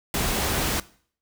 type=noise; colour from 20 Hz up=pink; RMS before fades=-25 dBFS; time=0.14-0.8 s; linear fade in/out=2 ms; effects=noise-tail reverb RT60 0.5 s tail -19 dB re dry